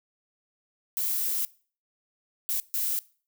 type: noise bursts at uneven times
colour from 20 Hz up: violet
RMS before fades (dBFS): -28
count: 3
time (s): 0.97-1.45 / 2.49-2.6 / 2.74-2.99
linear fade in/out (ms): 0
effects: noise-tail reverb RT60 0.4 s tail -21 dB re dry